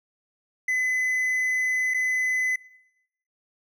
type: tone with dropouts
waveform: triangle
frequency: 2018 Hz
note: B6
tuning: 37 cents sharp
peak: -20 dBFS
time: 0.68-2.56 s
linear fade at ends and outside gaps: 5 ms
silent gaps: 1.939-1.943 s
effects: noise-tail reverb RT60 0.9 s tail -22 dB re dry